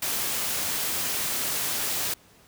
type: noise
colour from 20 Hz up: white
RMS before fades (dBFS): -28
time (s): 0.02-2.14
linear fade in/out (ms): 5
effects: pink hiss -56 dBFS RMS until 2.47 s + high-pass 60 Hz 12 dB/octave